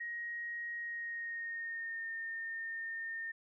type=tone with pitch glide; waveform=sine; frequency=1884 to 1821.9 Hz; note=A#6 to A#6; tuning=+18 to -40 cents; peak=-38 dBFS; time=0-3.32 s; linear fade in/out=10 ms; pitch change=-58 cents; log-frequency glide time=0.76-2.1 s; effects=none